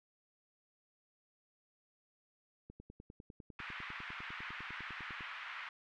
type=click train; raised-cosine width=3 ms; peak=-38 dBFS; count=26; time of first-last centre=2.7-5.208 s; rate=9.97 Hz
type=band-pass noise; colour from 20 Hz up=white; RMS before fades=-46 dBFS; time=3.59-5.69 s; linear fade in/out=2 ms; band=1100 to 2400 Hz; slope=24 dB/octave
effects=none